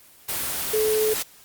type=tone in noise; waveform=sine; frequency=432.6 Hz; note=A4; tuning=29 cents flat; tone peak=-19 dBFS; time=0.73-1.14 s; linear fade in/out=10 ms; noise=white; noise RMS=-27 dBFS; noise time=0.28-1.23 s; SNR=+5 dB; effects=white hiss -51 dBFS RMS until 1.44 s + Opus 24 kbps